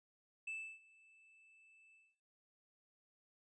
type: tone with ADSR envelope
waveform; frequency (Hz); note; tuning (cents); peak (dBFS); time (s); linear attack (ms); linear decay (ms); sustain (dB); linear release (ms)
triangle; 2635; E7; -1; -39; 0.47-2.16; 7; 310; -24; 220
effects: noise-tail reverb RT60 0.8 s tail -20 dB re dry + resampled to 22050 Hz